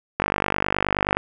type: click train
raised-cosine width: 0.5 ms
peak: -4 dBFS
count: 49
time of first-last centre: 0.2-1.17 s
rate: 49.5 Hz
effects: none